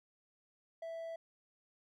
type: tone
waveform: triangle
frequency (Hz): 659.3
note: E5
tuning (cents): 0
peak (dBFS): -39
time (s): 0.82-1.16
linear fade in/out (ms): 5
effects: none